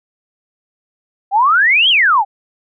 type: exponential two-way sweep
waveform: sine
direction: up then down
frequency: 752 to 3329 to 752 Hz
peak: -8 dBFS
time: 1.31-2.25 s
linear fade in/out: 50 ms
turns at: 1.89 s
effects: none